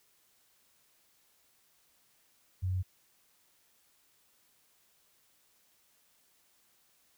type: tone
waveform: sine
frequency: 92.5 Hz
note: F#2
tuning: in tune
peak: -29 dBFS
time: 2.62-2.83 s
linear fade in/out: 20 ms
effects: white hiss -69 dBFS RMS until 7.17 s

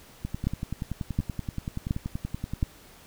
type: two click trains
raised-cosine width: 5 ms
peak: -18 / -12 dBFS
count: 26 / 4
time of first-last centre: 0.25-2.631 / 0.47-2.628 s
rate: 10.5 / 1.39 Hz
effects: pink hiss -52 dBFS RMS until 3.06 s

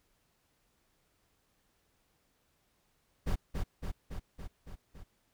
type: noise with echo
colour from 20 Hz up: brown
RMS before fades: -29 dBFS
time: 3.26-3.36 s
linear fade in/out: 20 ms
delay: 280 ms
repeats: 6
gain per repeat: -3 dB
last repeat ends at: 5.04 s
effects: pink hiss -74 dBFS RMS until 5.33 s

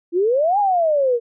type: exponential two-way sweep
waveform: sine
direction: up then down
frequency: 330 to 840 to 459.5 Hz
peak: -14 dBFS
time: 0.12-1.2 s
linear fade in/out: 50 ms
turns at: 0.59 s
effects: none

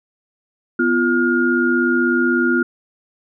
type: tone cluster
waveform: sine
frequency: 248.4 / 344.6 / 1421 Hz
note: B3 / F4 / F6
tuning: +10 / -23 / +30 cents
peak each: -18 dBFS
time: 0.79-2.63 s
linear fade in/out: 5 ms
effects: none

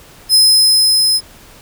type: tone with level ramp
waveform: sawtooth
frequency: 5100 Hz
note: D#8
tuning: 42 cents sharp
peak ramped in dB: -3 to -8 dBFS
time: 0.29-1.21 s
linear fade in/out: 50 ms
effects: pink hiss -41 dBFS RMS until 1.61 s

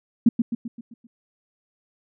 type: tone with echo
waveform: sine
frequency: 233.1 Hz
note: A#3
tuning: in tune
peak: -10 dBFS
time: 0.26-0.29 s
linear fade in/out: 5 ms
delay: 130 ms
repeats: 6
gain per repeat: -6 dB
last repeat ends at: 1.07 s
effects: none

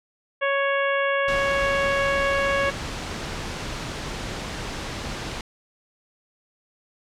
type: harmonic tone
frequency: 555 Hz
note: C#5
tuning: 2 cents sharp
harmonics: 1 / 2 / 3 / 4 / 5 / 6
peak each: -23 / -27 / -26 / -30 / -33 / -39 dBFS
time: 0.41-2.71 s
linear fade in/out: 20 ms
type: noise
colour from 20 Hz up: pink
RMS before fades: -31 dBFS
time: 1.28-5.41 s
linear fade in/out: 2 ms
effects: low-pass 6000 Hz 12 dB/octave

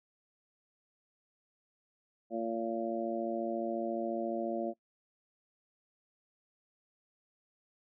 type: harmonic tone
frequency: 114.3 Hz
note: A#2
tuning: 34 cents flat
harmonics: 2 / 3 / 4 / 5 / 6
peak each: -38 / -37 / -46 / -37 / -39 dBFS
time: 2.3-4.74 s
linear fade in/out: 50 ms
effects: noise-tail reverb RT60 0.1 s tail -21 dB re dry

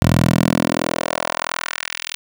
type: tone with high-pass filter sweep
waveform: 10% pulse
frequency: 41.47 Hz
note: E1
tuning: 11 cents sharp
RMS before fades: -19 dBFS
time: 0.02-2.15 s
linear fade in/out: 0 ms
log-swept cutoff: 92 to 3100 Hz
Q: 1.4
effects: none

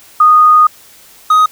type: tone pair in turn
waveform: sine / triangle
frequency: 1236 / 1253.3 Hz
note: D#6 / D#6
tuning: -12 / +12 cents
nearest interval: unison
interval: 24 cents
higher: second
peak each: -3 dBFS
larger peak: neither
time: 0.2-0.67 / 1.3-1.46 s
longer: first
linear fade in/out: 5 ms
effects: white hiss -41 dBFS RMS until 1.51 s

